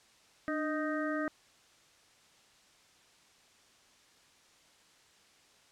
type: harmonic tone with a mistuned harmonic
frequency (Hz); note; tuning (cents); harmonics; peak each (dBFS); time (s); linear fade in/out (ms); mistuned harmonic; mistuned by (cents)
311.1; D#4; 0; 1 / 2 / 4 / 5 / 6; -34 / -37 / -40 / -41 / -42; 0.48-1.28; 0; 1; -63
effects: white hiss -63 dBFS RMS until 5.71 s + low-pass 7000 Hz 12 dB/octave